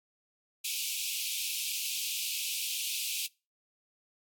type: high-pass noise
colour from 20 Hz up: pink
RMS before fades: -34 dBFS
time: 0.64-3.27 s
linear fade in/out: 10 ms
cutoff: 2400 Hz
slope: 96 dB/octave
effects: noise-tail reverb RT60 0.3 s tail -25 dB re dry + AAC 64 kbps